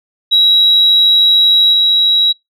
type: tone with level steps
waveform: sine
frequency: 3869 Hz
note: B7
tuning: 36 cents flat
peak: -5 / -7 dBFS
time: 0.31-2.33 s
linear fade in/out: 20 ms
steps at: 1.72 s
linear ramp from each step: 20 ms
effects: noise-tail reverb RT60 0.2 s tail -26 dB re dry + tanh soft clip ceiling -1 dBFS